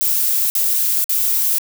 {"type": "noise bursts", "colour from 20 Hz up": "violet", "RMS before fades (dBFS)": -17, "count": 3, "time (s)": [0.01, 1.584], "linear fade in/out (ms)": 0, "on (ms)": 490, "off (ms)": 52, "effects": []}